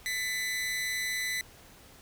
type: tone with amplitude modulation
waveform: sawtooth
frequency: 2000 Hz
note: B6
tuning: 21 cents sharp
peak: -24 dBFS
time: 0.06-1.41 s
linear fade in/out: 0 ms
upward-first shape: sine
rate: 225 Hz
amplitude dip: 60%
effects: pink hiss -54 dBFS RMS until 2.01 s